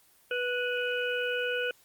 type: harmonic tone with a mistuned harmonic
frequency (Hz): 491.5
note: B4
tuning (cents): -8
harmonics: 1 / 3 / 5 / 6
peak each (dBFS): -31 / -32 / -37 / -38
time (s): 0.31-1.71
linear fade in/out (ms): 2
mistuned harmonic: 5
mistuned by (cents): +33
effects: white hiss -62 dBFS RMS until 1.84 s + Opus 24 kbps